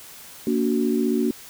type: chord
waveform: sine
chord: Bb augmented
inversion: none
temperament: equal with one note detuned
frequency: 233.1 / 288.3 / 370 Hz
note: Bb3 / D4 / F#4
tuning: 0 / -32 / 0 cents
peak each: -22 / -24 / -24 dBFS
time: 0.47-1.31 s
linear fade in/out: 2 ms
effects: white hiss -43 dBFS RMS until 1.49 s